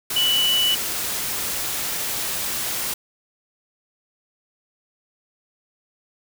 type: tone in noise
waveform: sine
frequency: 2964 Hz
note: F#7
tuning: 2 cents sharp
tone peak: -17 dBFS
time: 0.16-0.75 s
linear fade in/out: 5 ms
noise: white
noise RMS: -26 dBFS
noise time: 0.1-2.94 s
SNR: +6 dB
effects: none